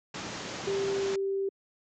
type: low-pass noise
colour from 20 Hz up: pink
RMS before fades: -37 dBFS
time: 0.14-1.16 s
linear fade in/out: 5 ms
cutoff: 7300 Hz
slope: 96 dB/octave
type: tone with pitch glide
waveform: sine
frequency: 393.5 to 391 Hz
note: G4 to G4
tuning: +7 to -4 cents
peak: -27 dBFS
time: 0.67-1.49 s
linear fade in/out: 5 ms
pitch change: -11 cents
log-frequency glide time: 0.96-1.13 s
effects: high-pass 150 Hz 12 dB/octave